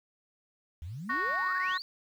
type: exponential sweep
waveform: sine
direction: up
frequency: 73.42 to 4821 Hz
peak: -37 dBFS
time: 0.82-1.82 s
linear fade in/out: 0 ms
type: chord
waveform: sine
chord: F# major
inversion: second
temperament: just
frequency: 1110 / 1480 / 1850 Hz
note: C#6 / F#6 / A#6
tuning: +2 / 0 / -14 cents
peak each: -30 / -34 / -30 dBFS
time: 1.09-1.78 s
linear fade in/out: 10 ms
effects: tanh soft clip ceiling -22 dBFS + 10-bit